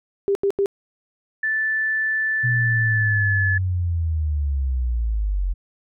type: tone bursts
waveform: sine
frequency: 397.5 Hz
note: G4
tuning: 24 cents sharp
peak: -16 dBFS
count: 3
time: 0.28-0.659 s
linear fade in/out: 0 ms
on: 71 ms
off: 83 ms
type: tone with pitch glide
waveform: sine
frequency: 1756 to 1721.9 Hz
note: A6 to A6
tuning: -4 to -38 cents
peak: -19 dBFS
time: 1.43-3.58 s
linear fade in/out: 5 ms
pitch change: -34 cents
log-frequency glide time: 2.84-3.22 s
type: linear sweep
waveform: sine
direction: down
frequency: 123.47 to 43.65 Hz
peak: -19 dBFS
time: 2.43-5.54 s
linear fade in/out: 20 ms
effects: none